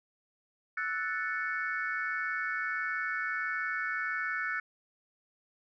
sine chord, F# minor seventh, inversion third, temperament equal, 1318.5 / 1480 / 1760 / 2217 Hz, E6 / F#6 / A6 / C#7, 0 / 0 / 0 / 0 cents, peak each -38 / -34 / -35 / -39 dBFS, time 0.77-4.6 s, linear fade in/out 5 ms, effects tanh soft clip ceiling -21 dBFS

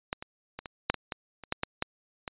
clicks, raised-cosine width 0.3 ms, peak -13 / -23 / -21 / -22 / -6 / -19 / -17 / -27 / -12 / -12 / -12 / -19 dBFS, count 12, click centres 0.129 / 0.225 / 0.59 / 0.658 / 0.9 / 0.943 / 1.122 / 1.437 / 1.524 / 1.634 / 1.824 / 2.278 s, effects resampled to 8000 Hz

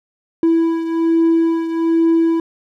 triangle beating tone pair, 329.6 / 330.8 Hz, E4 / E4, 0 / +6 cents, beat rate 1.2 Hz, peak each -11 / -17 dBFS, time 0.43-2.4 s, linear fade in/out 2 ms, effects tanh soft clip ceiling -4 dBFS

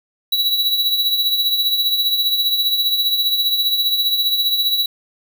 square tone with tremolo, 3921 Hz, B7, 13 cents flat, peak -13 dBFS, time 0.32-4.86 s, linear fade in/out 5 ms, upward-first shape triangle, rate 15 Hz, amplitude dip 60%, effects 7-bit

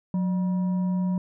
sine tone with frequency modulation, 182.3 Hz, F#3, 25 cents flat, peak -22 dBFS, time 0.14-1.18 s, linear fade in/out 2 ms, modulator 779 Hz, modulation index 0.21, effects none

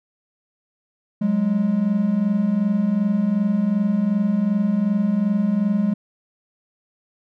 triangle tone pair together, 185.04 / 207.7 Hz, F#3 / G#3, 0 / 0 cents, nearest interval major second, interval 200 cents, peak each -21 / -16 dBFS, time 1.21-5.94 s, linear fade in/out 10 ms, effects none

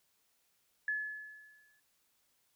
sine tone with exponential decay, 1713 Hz, A6, 47 cents flat, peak -30 dBFS, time 0.88-1.8 s, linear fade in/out 2 ms, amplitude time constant 200 ms, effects white hiss -75 dBFS RMS until 2.55 s

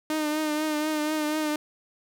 sawtooth tone with vibrato, 305.8 Hz, D#4, 30 cents flat, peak -21 dBFS, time 0.1-1.56 s, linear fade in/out 2 ms, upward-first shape triangle, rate 4.1 Hz, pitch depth 42 cents each way, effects none

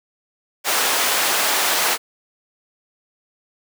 pink high-pass noise, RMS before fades -19 dBFS, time 0.64-1.98 s, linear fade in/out 50 ms, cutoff 660 Hz, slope 12 dB/octave, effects none

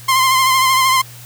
sawtooth tone with vibrato, 1046.5 Hz, C6, in tune, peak -7 dBFS, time 0.08-1.02 s, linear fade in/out 10 ms, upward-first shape triangle, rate 13 Hz, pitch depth 43 cents each way, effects added 120 Hz sine -37 dBFS peak until 1.25 s + white hiss -39 dBFS RMS until 1.25 s

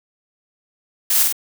blue noise with echo, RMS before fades -17 dBFS, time 1.1-1.23 s, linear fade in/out 5 ms, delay 48 ms, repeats 2, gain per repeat -2 dB, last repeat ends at 1.326 s, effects none

